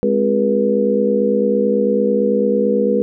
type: harmonic tone with a mistuned harmonic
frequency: 69 Hz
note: C#2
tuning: 7 cents flat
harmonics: 3 / 4 / 5 / 6 / 7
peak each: -18 / -23 / -26 / -20 / -16 dBFS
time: 0.03-3.02 s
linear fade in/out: 0 ms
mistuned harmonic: 4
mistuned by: -98 cents
effects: none